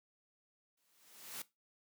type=noise with exponential growth; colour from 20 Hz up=white; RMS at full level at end=-42 dBFS; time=0.77-1.42 s; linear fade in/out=5 ms; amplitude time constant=140 ms; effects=noise-tail reverb RT60 0.2 s tail -17 dB re dry + high-pass 150 Hz 12 dB/octave